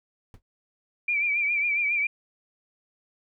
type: noise with exponential decay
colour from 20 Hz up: brown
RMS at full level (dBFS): -38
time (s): 0.34-0.42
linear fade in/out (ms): 1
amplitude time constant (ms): 16
type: tone with vibrato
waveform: sine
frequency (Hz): 2349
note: D7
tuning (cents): 0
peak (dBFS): -22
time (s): 1.08-2.07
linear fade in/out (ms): 5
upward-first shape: triangle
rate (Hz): 7.3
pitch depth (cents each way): 73
effects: none